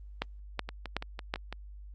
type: two click trains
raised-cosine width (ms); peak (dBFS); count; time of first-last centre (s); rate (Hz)
0.3; -14 / -22; 4 / 6; 0.22-1.339 / 0.69-1.526; 2.68 / 5.98
effects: added 50 Hz sine -44 dBFS peak until 1.94 s + Opus 32 kbps